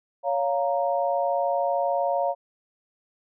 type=chord; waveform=sine; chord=Bb minor; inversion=first; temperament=just; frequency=559.4 / 699.2 / 932.3 Hz; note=Db5 / F5 / Bb5; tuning=+16 / +2 / 0 cents; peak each=-25 / -25 / -29 dBFS; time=0.23-2.35 s; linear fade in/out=50 ms; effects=none